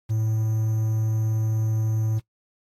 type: tone with quantisation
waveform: triangle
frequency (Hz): 110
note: A2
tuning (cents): 0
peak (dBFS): -19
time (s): 0.09-2.2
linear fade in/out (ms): 20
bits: 8
effects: noise-tail reverb RT60 0.1 s tail -19 dB re dry + AAC 48 kbps